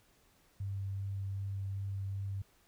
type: tone with vibrato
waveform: sine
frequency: 98.1 Hz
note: G2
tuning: 2 cents sharp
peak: -35 dBFS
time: 0.6-2.42 s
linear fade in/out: 5 ms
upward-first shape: sine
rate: 2.6 Hz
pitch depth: 9 cents each way
effects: pink hiss -68 dBFS RMS until 2.67 s